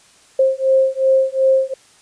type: beating tone pair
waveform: sine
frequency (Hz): 529 / 531.7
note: C5 / C5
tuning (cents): +19 / +28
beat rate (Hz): 2.7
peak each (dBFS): -15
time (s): 0.39-1.74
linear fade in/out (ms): 5
effects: white hiss -50 dBFS RMS until 2.01 s + resampled to 22050 Hz